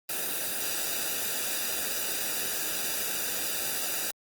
white noise with comb filter, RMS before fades -31 dBFS, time 0.09-4.11 s, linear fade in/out 5 ms, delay 0.93 ms, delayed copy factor -0.7, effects Opus 32 kbps

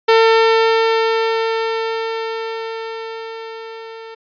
sawtooth tone with level ramp, 450.4 Hz, A4, 40 cents sharp, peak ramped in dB -4 to -28 dBFS, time 0.08-4.15 s, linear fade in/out 10 ms, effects resampled to 11025 Hz

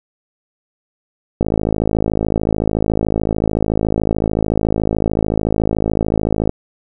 click train, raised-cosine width 2 ms, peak -3 dBFS, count 274, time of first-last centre 1.41-6.494 s, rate 53.7 Hz, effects none

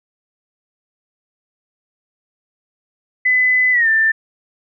sine tone with pitch glide, 2010 to 1780.4 Hz, B6 to A6, +30 to +20 cents, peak -11 dBFS, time 3.25-4.12 s, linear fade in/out 10 ms, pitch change -210 cents, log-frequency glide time 3.72-3.88 s, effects none

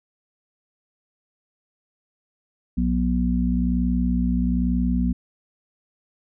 harmonic tone, 61.1 Hz, B1, 18 cents flat, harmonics 1 / 3 / 4, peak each -23 / -23 / -23 dBFS, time 2.77-5.13 s, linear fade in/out 10 ms, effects none

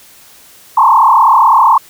sine tone with frequency modulation, 987.8 Hz, B5, in tune, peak -4 dBFS, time 0.77-1.78 s, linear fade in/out 5 ms, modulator 35.9 Hz, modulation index 3.6, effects white hiss -41 dBFS RMS until 1.89 s

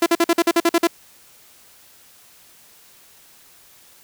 sawtooth tone bursts, 338.1 Hz, E4, 44 cents sharp, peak -9 dBFS, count 10, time 0.02-0.872 s, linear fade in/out 5 ms, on 42 ms, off 48 ms, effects white hiss -50 dBFS RMS until 4.03 s

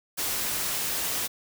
white noise, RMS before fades -29 dBFS, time 0.17-1.28 s, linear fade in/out 20 ms, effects none

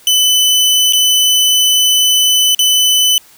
sawtooth tone with dropouts, 3008 Hz, F#7, 28 cents sharp, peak -5 dBFS, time 0.07-3.18 s, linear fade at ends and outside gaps 1 ms, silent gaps 0.925-0.933 / 2.548-2.591 s, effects white hiss -44 dBFS RMS until 3.37 s

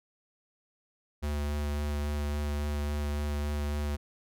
square tone with vibrato, 73.42 Hz, D2, in tune, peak -30 dBFS, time 1.22-3.97 s, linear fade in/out 20 ms, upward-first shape sine, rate 3.6 Hz, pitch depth 12 cents each way, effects none

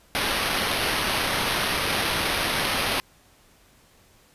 blue noise with sample-and-hold, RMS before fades -25 dBFS, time 0.15-3 s, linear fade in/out 0 ms, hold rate 7350 Hz, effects pink hiss -57 dBFS RMS until 4.34 s + resampled to 32000 Hz

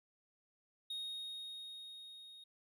triangle tone with level ramp, 3730 Hz, A#7, in tune, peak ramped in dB -38 to -52 dBFS, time 0.9-2.44 s, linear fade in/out 5 ms, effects none

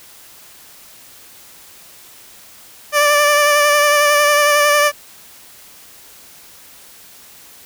15% pulse tone with vibrato, 587.3 Hz, D5, in tune, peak -4 dBFS, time 2.92-4.92 s, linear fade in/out 50 ms, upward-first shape sine, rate 11 Hz, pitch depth 23 cents each way, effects white hiss -42 dBFS RMS until 7.65 s

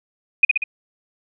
sine tone with echo, 2479 Hz, D#7, 7 cents flat, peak -7 dBFS, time 0.43-0.45 s, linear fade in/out 5 ms, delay 63 ms, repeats 3, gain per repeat -4 dB, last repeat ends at 0.639 s, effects none

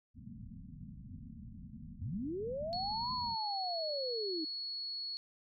white low-pass noise, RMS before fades -49 dBFS, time 0.14-3.37 s, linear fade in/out 50 ms, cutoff 250 Hz, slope 96 dB/octave
sine linear two-way sweep, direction up then down, 69.3 to 1023 to 300.4 Hz, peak -36 dBFS, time 2.01-4.45 s, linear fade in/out 10 ms, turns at 3.12 s
sine tone, 4365 Hz, C#8, 28 cents flat, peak -38 dBFS, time 2.73-5.17 s, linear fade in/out 0 ms
effects none

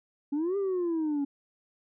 sine exponential two-way sweep, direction up then down, 277.2 to 404.7 to 277.2 Hz, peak -24 dBFS, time 0.32-1.25 s, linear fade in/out 10 ms, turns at 0.57 s, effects tanh soft clip ceiling -25 dBFS

